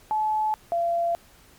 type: tone pair in turn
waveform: sine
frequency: 861 / 683.4 Hz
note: A5 / F5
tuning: -38 / -38 cents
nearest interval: major third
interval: 400 cents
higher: first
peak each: -21 dBFS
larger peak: neither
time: 0.11-0.54 / 0.72-1.15 s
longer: neither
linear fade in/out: 0 ms
effects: pink hiss -54 dBFS RMS until 1.58 s + MP3 96 kbps